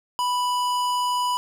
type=tone with hard clipping; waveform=sine; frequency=987.8 Hz; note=B5; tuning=in tune; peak=-23 dBFS; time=0.19-1.37 s; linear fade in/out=0 ms; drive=17 dB; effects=none